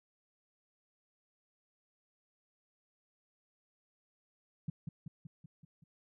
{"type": "tone with echo", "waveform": "sine", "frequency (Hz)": 155.56, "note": "D#3", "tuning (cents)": 0, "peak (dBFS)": -32, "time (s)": [4.68, 4.7], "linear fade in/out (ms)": 5, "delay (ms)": 190, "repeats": 6, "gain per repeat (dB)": -4, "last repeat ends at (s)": 5.84, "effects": []}